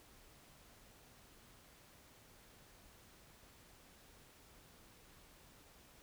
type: silence
effects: pink hiss -63 dBFS RMS until 6.02 s